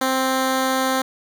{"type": "tone", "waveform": "10% pulse", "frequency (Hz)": 262.3, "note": "C4", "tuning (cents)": 4, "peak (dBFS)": -10, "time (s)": [0.01, 1.02], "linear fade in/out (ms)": 5, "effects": []}